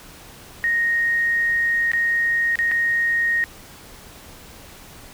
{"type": "tone with dropouts", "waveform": "sine", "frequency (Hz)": 1864.7, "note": "A#6", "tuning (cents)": 0, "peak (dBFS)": -17, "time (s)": [0.64, 3.44], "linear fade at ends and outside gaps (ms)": 0, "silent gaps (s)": [[1.917, 1.934], [2.556, 2.589], [2.713, 2.717]], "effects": ["pink hiss -43 dBFS RMS until 5.13 s"]}